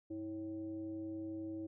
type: tone with frequency modulation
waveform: sine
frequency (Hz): 323.4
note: E4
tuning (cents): -33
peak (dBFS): -40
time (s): 0.1-1.67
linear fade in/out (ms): 10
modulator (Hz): 226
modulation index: 0.48
effects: none